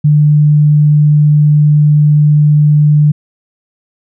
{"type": "tone", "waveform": "sine", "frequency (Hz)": 149.2, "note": "D3", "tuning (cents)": 28, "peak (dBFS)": -4, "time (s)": [0.04, 3.12], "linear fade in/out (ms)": 10, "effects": []}